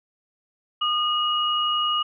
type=tone pair together; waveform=sine; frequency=1223 / 2892 Hz; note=D#6 / F#7; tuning=-30 / -40 cents; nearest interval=octave + minor third; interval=1490 cents; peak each=-23 / -23 dBFS; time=0.81-2.03 s; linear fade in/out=10 ms; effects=none